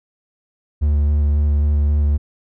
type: tone with vibrato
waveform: triangle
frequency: 73.42 Hz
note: D2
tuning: in tune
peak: -11 dBFS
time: 0.81-2.18 s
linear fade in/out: 20 ms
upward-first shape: square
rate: 3.7 Hz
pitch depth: 12 cents each way
effects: none